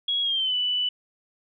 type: tone with pitch glide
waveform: sine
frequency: 3322 to 2977 Hz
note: G#7 to F#7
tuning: 0 to +10 cents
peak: -22 dBFS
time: 0.08-0.89 s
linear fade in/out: 5 ms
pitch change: -190 cents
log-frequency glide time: 0.22-0.55 s
effects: none